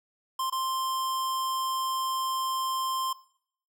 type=tone with dropouts; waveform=square; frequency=1050 Hz; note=C6; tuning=6 cents sharp; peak=-28 dBFS; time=0.39-3.13 s; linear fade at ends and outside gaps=5 ms; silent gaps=0.5-0.523 s; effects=noise-tail reverb RT60 0.6 s tail -19 dB re dry